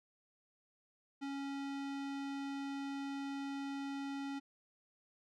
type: tone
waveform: square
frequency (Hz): 277.2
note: C#4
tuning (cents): 0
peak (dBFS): -40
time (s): 1.21-4.4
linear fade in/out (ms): 20
effects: low-pass 5000 Hz 12 dB/octave